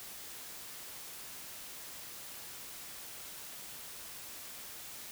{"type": "silence", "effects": ["white hiss -47 dBFS RMS until 5.11 s"]}